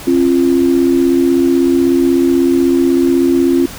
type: tone pair together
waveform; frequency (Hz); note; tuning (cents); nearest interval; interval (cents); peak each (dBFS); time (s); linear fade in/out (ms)
sine; 268.4 / 344.6; C4 / F4; +44 / -23; major third; 433; -11; 0.07-3.66; 5
effects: pink hiss -30 dBFS RMS until 3.78 s